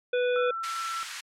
harmonic tone, 493.9 Hz, B4, in tune, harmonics 1 / 3 / 5 / 7, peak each -23 / -33 / -37 / -40 dBFS, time 0.13-0.51 s, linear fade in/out 5 ms
sine tone, 1341 Hz, E6, 29 cents sharp, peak -30 dBFS, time 0.36-1.03 s, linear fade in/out 0 ms
pink high-pass noise, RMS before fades -37 dBFS, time 0.63-1.21 s, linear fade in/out 10 ms, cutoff 1300 Hz, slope 24 dB/octave
effects low-pass 8000 Hz 12 dB/octave + MP3 96 kbps

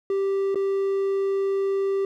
triangle tone with dropouts, 391.6 Hz, G4, 2 cents flat, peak -19 dBFS, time 0.1-2.05 s, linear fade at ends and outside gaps 2 ms, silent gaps 0.546-0.556 s, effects none

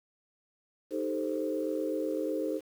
sine chord, A half-diminished seventh, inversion second, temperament equal, 311.1 / 392 / 440 / 523.3 Hz, Eb4 / G4 / A4 / C5, 0 / 0 / 0 / 0 cents, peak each -33 / -37 / -35 / -34 dBFS, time 0.9-2.61 s, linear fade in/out 50 ms, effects tanh soft clip ceiling -19 dBFS + 9-bit

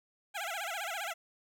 15% pulse tone with vibrato, 737 Hz, F#5, 7 cents flat, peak -29 dBFS, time 0.34-1.14 s, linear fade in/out 20 ms, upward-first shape sine, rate 15 Hz, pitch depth 210 cents each way, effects none

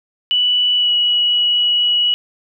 sine tone with pitch glide, 2960 to 2926 Hz, F#7 to F#7, 0 to -20 cents, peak -12 dBFS, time 0.31-2.14 s, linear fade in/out 0 ms, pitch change -20 cents, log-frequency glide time 0.76-0.91 s, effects none

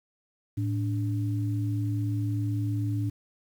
sine tone pair together, 108.8 / 290.5 Hz, A2 / D4, -19 / -19 cents, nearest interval octave + perfect fourth, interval 1700 cents, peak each -26 / -33 dBFS, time 0.57-3.1 s, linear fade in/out 10 ms, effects 9-bit

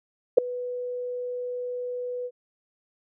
sine tone with ADSR envelope, 493.9 Hz, B4, in tune, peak -7 dBFS, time 0.37-2.31 s, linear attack 13 ms, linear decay 3 ms, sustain -22 dB, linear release 54 ms, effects none

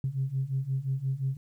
sine beating tone pair, 130.81 / 136.51 Hz, C3 / C#3, 0 / -26 cents, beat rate 5.7 Hz, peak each -31 / -29 dBFS, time 0.04-1.37 s, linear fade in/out 2 ms, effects tanh soft clip ceiling -20 dBFS + 11-bit

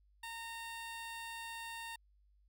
15% pulse tone, 918 Hz, A#5, 27 cents flat, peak -37 dBFS, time 0.23-1.96 s, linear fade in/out 5 ms, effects added 50 Hz sine -66 dBFS peak until 2.48 s

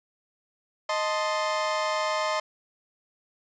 30% pulse chord, A diminished, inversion second, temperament equal, 622.3 / 880 / 1046.5 Hz, Eb5 / A5 / C6, 0 / 0 / 0 cents, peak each -25 / -30 / -27 dBFS, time 0.89-2.4 s, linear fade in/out 5 ms, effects resampled to 16000 Hz + 10-bit

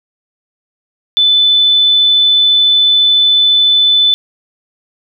sine tone, 3506 Hz, A7, 7 cents flat, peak -6 dBFS, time 1.17-4.14 s, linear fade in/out 0 ms, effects none

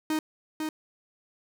45% pulse tone with echo, 311.1 Hz, D#4, in tune, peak -25 dBFS, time 0.1-0.19 s, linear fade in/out 2 ms, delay 500 ms, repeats 1, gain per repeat -4 dB, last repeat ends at 0.69 s, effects none

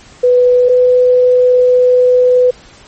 sine tone pair in turn, 495.5 / 499.5 Hz, B4 / B4, +6 / +20 cents, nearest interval unison, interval 14 cents, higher second, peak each -5 dBFS, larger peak neither, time 0.23-0.69 / 0.69-2.51 s, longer second, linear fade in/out 10 ms, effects pink hiss -40 dBFS RMS until 2.87 s + MP3 32 kbps

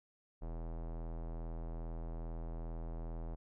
square tone with low-pass filter, 41.2 Hz, E1, in tune, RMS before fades -42 dBFS, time 0.41-3.36 s, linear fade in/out 20 ms, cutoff 760 Hz, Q 1.4, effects none

